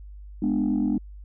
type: chord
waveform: sine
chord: G# diminished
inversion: none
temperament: just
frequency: 207.7 / 249.2 / 299 Hz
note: G#3 / B3 / D4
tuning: 0 / +16 / +31 cents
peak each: -24 dBFS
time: 0.42-0.98 s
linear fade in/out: 5 ms
effects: tanh soft clip ceiling -16 dBFS + added 50 Hz sine -39 dBFS peak until 1.24 s